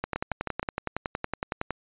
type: two click trains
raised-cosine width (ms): 0.5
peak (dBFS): -13 / -14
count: 19 / 4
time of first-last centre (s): 0.04-1.707 / 0.16-0.629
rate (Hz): 10.8 / 6.39
effects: resampled to 8000 Hz